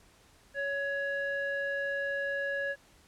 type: tone with low-pass filter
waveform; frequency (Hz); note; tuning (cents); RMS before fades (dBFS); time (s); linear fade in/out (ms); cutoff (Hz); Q
square; 559; C#5; +14; -33; 0.54-2.76; 50; 1900; 9
effects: pink hiss -61 dBFS RMS until 3.07 s + low-pass 11000 Hz 12 dB/octave